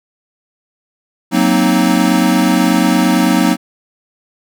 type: chord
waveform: square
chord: C half-diminished seventh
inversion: second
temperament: equal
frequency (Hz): 185 / 233.1 / 261.6 / 311.1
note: Gb3 / Bb3 / C4 / Eb4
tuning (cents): 0 / 0 / 0 / 0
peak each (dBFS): -16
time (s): 1.31-3.57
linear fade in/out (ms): 50
effects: none